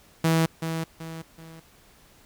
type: tone with echo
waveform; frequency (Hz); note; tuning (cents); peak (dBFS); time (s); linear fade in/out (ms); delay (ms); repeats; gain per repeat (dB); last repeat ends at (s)
sawtooth; 162.8; E3; -21; -15; 0.24-0.46; 5; 380; 3; -8; 1.6
effects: pink hiss -56 dBFS RMS until 2.25 s